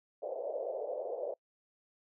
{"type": "band-pass noise", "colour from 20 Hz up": "pink", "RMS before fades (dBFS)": -38, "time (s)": [0.22, 1.34], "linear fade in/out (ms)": 5, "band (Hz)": [470, 640], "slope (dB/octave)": 48, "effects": ["noise-tail reverb RT60 0.1 s tail -26 dB re dry"]}